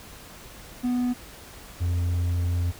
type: tone pair in turn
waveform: triangle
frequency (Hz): 246.9 / 87.29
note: B3 / F2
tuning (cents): 0 / 0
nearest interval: octave + tritone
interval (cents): 1800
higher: first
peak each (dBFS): -20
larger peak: neither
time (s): 0.83-1.14 / 1.8-2.72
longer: second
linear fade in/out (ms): 20
effects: added 50 Hz sine -52 dBFS peak until 2.79 s + pink hiss -45 dBFS RMS until 2.79 s